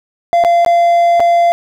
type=tone with dropouts; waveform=triangle; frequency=688 Hz; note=F5; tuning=26 cents flat; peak=-5 dBFS; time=0.33-1.52 s; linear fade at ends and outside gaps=0 ms; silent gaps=0.439-0.448 / 0.648-0.662 / 1.197-1.203 s; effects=none